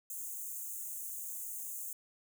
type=high-pass noise; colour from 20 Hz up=white; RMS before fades=-42 dBFS; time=0.1-1.93 s; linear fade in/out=2 ms; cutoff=6400 Hz; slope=96 dB/octave; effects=none